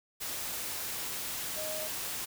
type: tone in noise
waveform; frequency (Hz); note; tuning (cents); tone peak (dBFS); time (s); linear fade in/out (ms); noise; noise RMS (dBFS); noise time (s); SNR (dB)
sine; 622.3; D#5; 0; -38; 1.56-1.88; 20; white; -37; 0.2-2.26; -4
effects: none